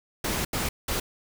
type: noise bursts at uneven times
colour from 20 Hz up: pink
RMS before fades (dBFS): -28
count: 3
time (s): 0.24-0.45 / 0.53-0.69 / 0.88-1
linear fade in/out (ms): 5
effects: none